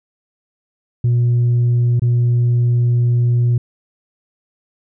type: tone with dropouts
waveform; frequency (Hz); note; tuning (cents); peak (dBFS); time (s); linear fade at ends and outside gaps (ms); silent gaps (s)
sine; 120.5; B2; -42; -9; 1.04-3.58; 5; 1.996-2.019
effects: tanh soft clip ceiling -10 dBFS